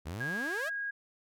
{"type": "exponential sweep", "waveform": "sawtooth", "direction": "up", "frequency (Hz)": [70, 690], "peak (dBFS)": -33, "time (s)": [0.05, 0.7], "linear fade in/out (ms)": 20}
{"type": "tone", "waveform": "sine", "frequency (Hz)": 1639, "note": "G#6", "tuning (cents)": -23, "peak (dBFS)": -33, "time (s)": [0.2, 0.91], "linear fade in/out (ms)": 10}
{"effects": []}